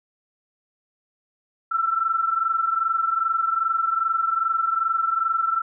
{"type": "tone pair together", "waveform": "sine", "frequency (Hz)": [1332, 1354.5], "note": ["E6", "E6"], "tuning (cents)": [18, 47], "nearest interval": "unison", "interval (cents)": 29, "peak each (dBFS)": [-21, -25], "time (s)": [1.71, 5.62], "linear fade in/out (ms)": 10, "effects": []}